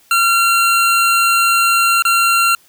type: tone with dropouts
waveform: 25% pulse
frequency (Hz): 1372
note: F6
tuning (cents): -31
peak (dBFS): -7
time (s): 0.11-2.55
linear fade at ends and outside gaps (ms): 2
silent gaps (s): 2.023-2.051
effects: white hiss -51 dBFS RMS until 2.68 s